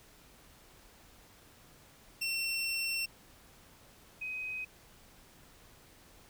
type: tone pair in turn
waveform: 25% pulse / sine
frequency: 2710 / 2518 Hz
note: E7 / D#7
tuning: +47 / +20 cents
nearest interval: minor second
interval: 127 cents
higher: first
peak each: -28 / -36 dBFS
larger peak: first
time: 2.21-3.06 / 4.21-4.65 s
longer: first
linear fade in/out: 10 ms
effects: pink hiss -59 dBFS RMS until 6.29 s